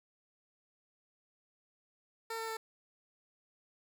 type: tone with pitch steps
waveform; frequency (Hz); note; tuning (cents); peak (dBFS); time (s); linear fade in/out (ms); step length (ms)
15% pulse; 452.7 / 449.1 / 445.4; A4 / A4 / A4; +49 / +35 / +21; -31; 2.3-2.57; 5; 90
effects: none